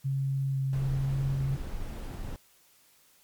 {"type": "tone with vibrato", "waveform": "sine", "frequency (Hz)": 135.4, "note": "C#3", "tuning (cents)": -40, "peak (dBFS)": -26, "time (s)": [0.04, 1.57], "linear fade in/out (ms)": 20, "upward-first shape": "square", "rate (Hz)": 1, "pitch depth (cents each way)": 8}
{"type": "noise", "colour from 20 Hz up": "brown", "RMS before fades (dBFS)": -36, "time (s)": [0.73, 2.36], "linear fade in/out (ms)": 0}
{"effects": ["white hiss -62 dBFS RMS until 3.23 s", "MP3 96 kbps"]}